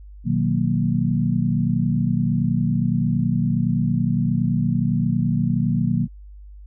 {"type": "chord", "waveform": "sine", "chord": "B major seventh", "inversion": "none", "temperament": "equal", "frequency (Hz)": [123.47, 155.56, 185, 233.1], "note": ["B2", "D#3", "F#3", "A#3"], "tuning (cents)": [0, 0, 0, 0], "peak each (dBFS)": -23, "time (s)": [0.24, 6.08], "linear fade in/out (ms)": 50, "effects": ["added 50 Hz sine -38 dBFS peak until 6.66 s"]}